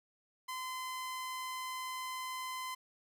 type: tone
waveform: sawtooth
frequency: 1027 Hz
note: C6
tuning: 33 cents flat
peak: -35 dBFS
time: 0.48-2.75 s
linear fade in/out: 10 ms
effects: none